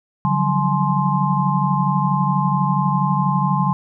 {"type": "tone cluster", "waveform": "sine", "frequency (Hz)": [145.4, 177.6, 189.8, 849, 1048], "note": ["D3", "F3", "F#3", "G#5", "C6"], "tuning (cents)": [-17, 29, 44, 38, 2], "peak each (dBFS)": [-20, -24, -22, -23, -21], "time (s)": [0.25, 3.73], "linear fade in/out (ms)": 0, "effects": []}